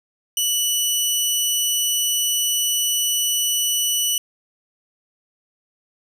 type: tone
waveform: 15% pulse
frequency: 2960 Hz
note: F#7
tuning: in tune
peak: -11 dBFS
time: 0.37-4.18 s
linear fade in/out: 2 ms
effects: none